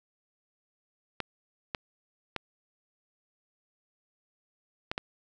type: clicks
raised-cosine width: 0.3 ms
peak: -15 dBFS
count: 5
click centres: 1.203 / 1.748 / 2.363 / 4.915 / 4.979 s
effects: none